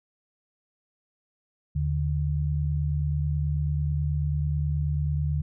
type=tone pair together; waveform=sine; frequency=78 / 147.24 Hz; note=D#2 / D3; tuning=+5 / +5 cents; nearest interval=major seventh; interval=1100 cents; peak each=-26 dBFS; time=1.75-5.42 s; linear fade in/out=10 ms; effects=none